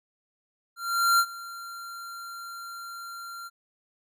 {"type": "tone with ADSR envelope", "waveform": "square", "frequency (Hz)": 1379, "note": "F6", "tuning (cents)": -22, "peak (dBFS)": -18, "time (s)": [0.76, 3.5], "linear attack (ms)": 430, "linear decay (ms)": 63, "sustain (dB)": -20, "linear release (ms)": 34, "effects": []}